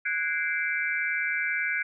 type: tone cluster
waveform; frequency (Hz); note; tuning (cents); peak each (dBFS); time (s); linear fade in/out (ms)
sine; 1480 / 1638 / 2089 / 2319; F#6 / G#6 / C7 / D7; 0 / -24 / -3 / -22; -31; 0.05-1.83; 10
effects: none